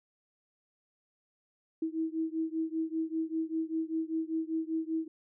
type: beating tone pair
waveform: sine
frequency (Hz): 320 / 325.1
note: D#4 / E4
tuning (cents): +49 / -24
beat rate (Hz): 5.1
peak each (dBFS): -33 / -34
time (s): 1.82-5.08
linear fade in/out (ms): 5
effects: none